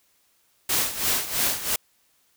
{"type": "noise with tremolo", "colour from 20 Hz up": "white", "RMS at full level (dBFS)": -22, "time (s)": [0.69, 1.76], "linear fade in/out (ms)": 5, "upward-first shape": "sine", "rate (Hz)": 3, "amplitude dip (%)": 75, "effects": ["white hiss -65 dBFS RMS until 2.36 s"]}